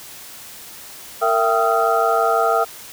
sine tone cluster, 459.5 / 672 / 778 / 1257 / 1369 Hz, A#4 / E5 / G5 / D#6 / F6, -25 / +33 / -13 / +17 / -35 cents, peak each -21 / -19 / -21 / -21 / -23 dBFS, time 1.21-2.65 s, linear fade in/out 20 ms, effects white hiss -38 dBFS RMS until 2.92 s

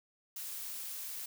blue noise, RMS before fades -42 dBFS, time 0.36-1.26 s, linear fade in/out 5 ms, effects none

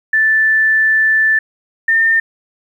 sine tone pair in turn, 1760 / 1809.5 Hz, A6 / A6, 0 / +48 cents, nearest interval unison, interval 48 cents, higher second, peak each -9 dBFS, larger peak neither, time 0.13-1.39 / 1.88-2.2 s, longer first, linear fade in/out 5 ms, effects 8-bit

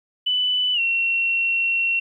sine tone with pitch glide, 2990 to 2726 Hz, F#7 to F7, +17 to -43 cents, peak -18 dBFS, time 0.26-2 s, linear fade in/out 10 ms, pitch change -160 cents, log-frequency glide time 0.74-0.8 s, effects 10-bit

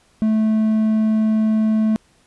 triangle tone, 218 Hz, A3, 16 cents flat, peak -12 dBFS, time 0.22-1.96 s, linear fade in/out 0 ms, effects pink hiss -57 dBFS RMS until 2.26 s + resampled to 24000 Hz

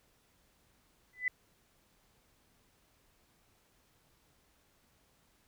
sine tone with exponential growth, 2000 Hz, B6, 21 cents sharp, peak -25 dBFS, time 1.13-1.28 s, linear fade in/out 2 ms, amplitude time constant 31 ms, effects pink hiss -70 dBFS RMS until 5.47 s

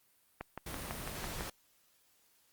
click train, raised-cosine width 0.5 ms, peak -24 dBFS, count 7, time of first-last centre 0.41-1.408 s, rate 6.01 Hz
pink noise, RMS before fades -42 dBFS, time 0.66-1.5 s, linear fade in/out 5 ms
effects white hiss -70 dBFS RMS until 2.52 s + Opus 32 kbps

